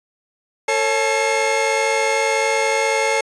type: tone cluster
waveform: 45% pulse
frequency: 449.2 / 551 / 868 / 2150 Hz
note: A4 / C#5 / A5 / C7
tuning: +36 / -11 / -24 / +47 cents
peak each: -22 dBFS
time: 0.68-3.21 s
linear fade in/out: 5 ms
effects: resampled to 22050 Hz